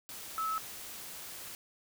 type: tone in noise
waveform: sine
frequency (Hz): 1300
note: E6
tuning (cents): -24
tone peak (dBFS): -31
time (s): 0.38-0.58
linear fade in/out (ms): 0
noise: white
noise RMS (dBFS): -45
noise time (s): 0.09-1.55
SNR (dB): +11
effects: none